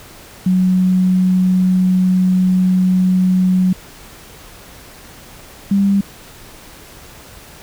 sine tone pair in turn, 184.5 / 198.09 Hz, F#3 / G3, -5 / +18 cents, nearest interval minor second, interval 123 cents, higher second, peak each -10 dBFS, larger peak neither, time 0.46-3.73 / 5.71-6.01 s, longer first, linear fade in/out 5 ms, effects pink hiss -39 dBFS RMS until 7.62 s

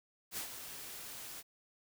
white noise with ADSR envelope, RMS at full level -39 dBFS, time 0.31-1.43 s, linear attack 63 ms, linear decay 100 ms, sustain -8 dB, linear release 36 ms, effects none

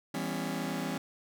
sawtooth chord, C# half-diminished seventh, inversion first, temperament just, 166.31 / 199.57 / 249.5 / 277.2 Hz, E3 / G3 / B3 / C#4, +16 / +31 / +18 / 0 cents, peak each -34 dBFS, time 0.14-0.98 s, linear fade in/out 5 ms, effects none

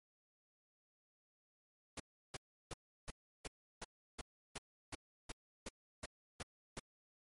pink noise bursts, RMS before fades -45 dBFS, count 14, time 1.97-6.796 s, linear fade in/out 5 ms, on 29 ms, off 340 ms, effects MP3 48 kbps

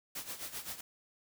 white noise with tremolo, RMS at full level -40 dBFS, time 0.15-0.81 s, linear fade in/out 5 ms, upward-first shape sine, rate 7.7 Hz, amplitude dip 75%, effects none

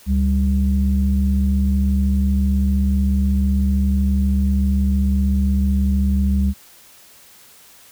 sine tone pair together, 70.9 / 196.75 Hz, C#2 / G3, +40 / +7 cents, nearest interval octave + tritone, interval 1767 cents, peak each -15 / -18 dBFS, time 0.06-6.54 s, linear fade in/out 50 ms, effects tanh soft clip ceiling -7 dBFS + white hiss -47 dBFS RMS until 7.91 s

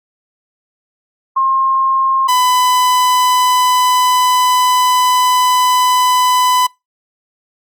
sine / 45% pulse tone pair in turn, 1066 / 1001.2 Hz, C6 / B5, +32 / +23 cents, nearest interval minor second, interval 109 cents, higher first, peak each -10 dBFS, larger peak neither, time 1.36-2.28 / 2.28-6.67 s, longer second, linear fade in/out 10 ms, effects noise-tail reverb RT60 0.2 s tail -23 dB re dry + Opus 48 kbps

